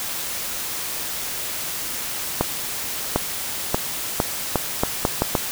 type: accelerating click train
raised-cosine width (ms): 1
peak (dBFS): -3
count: 9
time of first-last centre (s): 2.41-5.352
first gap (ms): 750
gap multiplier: 0.78
effects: white hiss -28 dBFS RMS until 5.51 s